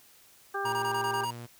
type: harmonic tone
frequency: 396.7 Hz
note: G4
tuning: 21 cents sharp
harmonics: 1 / 2 / 3 / 4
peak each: -35 / -35 / -35 / -35 dBFS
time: 0.54-1.25 s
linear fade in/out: 10 ms
type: tone with pitch glide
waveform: sawtooth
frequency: 116.54 to 118.92 Hz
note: A#2 to A#2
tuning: 0 to +35 cents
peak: -36 dBFS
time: 0.64-1.47 s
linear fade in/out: 20 ms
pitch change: +35 cents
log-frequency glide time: 1.12-1.33 s
type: tone bursts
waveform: square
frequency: 948 Hz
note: A#5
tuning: 29 cents sharp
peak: -31 dBFS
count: 7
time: 0.65-1.308 s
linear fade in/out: 5 ms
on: 76 ms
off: 21 ms
effects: white hiss -58 dBFS RMS until 1.59 s